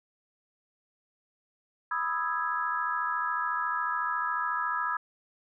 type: chord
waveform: sine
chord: E major seventh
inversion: second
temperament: equal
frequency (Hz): 987.8 / 1244.5 / 1318.5 / 1661.2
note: B5 / D#6 / E6 / G#6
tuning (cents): 0 / 0 / 0 / 0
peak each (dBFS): -33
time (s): 1.91-4.97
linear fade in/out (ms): 5
effects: none